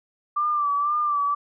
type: tone with vibrato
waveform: sine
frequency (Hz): 1174.7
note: D6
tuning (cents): 0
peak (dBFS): -20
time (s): 0.36-1.35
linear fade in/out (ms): 10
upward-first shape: sine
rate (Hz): 2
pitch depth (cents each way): 49
effects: none